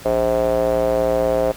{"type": "tone with band-pass filter", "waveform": "square", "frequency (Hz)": 58.27, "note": "A#1", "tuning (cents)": 0, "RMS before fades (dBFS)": -18, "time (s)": [0.05, 1.52], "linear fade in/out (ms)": 5, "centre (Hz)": 570, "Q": 6.1, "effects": ["pink hiss -39 dBFS RMS until 1.56 s"]}